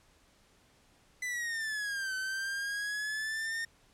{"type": "exponential two-way sweep", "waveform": "45% pulse", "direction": "down then up", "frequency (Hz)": [2014, 1522, 1835], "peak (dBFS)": -33, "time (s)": [1.22, 3.65], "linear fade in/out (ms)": 5, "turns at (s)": 2.15, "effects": ["pink hiss -65 dBFS RMS until 3.93 s", "low-pass 10000 Hz 12 dB/octave"]}